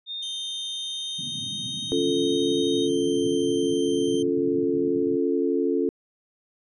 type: tone with pitch glide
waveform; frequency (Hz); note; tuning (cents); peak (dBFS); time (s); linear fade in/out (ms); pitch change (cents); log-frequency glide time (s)
sine; 3655 to 3725; A#7 to A#7; -35 to -2; -30; 0.06-2.89; 50; +33; 0.68-1.98
type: tone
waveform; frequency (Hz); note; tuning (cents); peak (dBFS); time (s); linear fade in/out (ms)
sawtooth; 3136; G7; 0; -32; 0.22-4.23; 10
type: band-pass noise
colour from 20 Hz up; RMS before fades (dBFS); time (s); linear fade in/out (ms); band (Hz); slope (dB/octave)
pink; -40; 1.18-5.17; 10; 110 to 270; 48
type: chord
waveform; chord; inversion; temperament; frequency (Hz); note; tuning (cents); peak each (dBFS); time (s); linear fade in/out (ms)
sine; Db augmented; none; equal; 277.2 / 349.2 / 440; Db4 / F4 / A4; 0 / 0 / 0; -25; 1.92-5.89; 0
effects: resampled to 24000 Hz